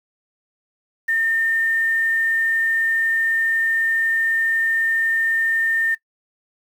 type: tone with quantisation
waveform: sine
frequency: 1814 Hz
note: A#6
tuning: 48 cents flat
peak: -17 dBFS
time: 1.08-5.95 s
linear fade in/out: 10 ms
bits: 7
effects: noise-tail reverb RT60 0.1 s tail -19 dB re dry